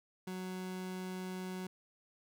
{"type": "tone", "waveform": "30% pulse", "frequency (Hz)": 185, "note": "F#3", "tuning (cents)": 0, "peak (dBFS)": -37, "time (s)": [0.27, 1.67], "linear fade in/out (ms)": 5, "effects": []}